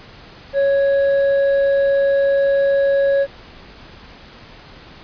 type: tone with hard clipping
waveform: sine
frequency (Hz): 554.4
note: C#5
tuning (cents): 0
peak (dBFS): -14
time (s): 0.53-3.27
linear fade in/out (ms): 50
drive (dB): 4
effects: pink hiss -41 dBFS RMS until 5.03 s + resampled to 11025 Hz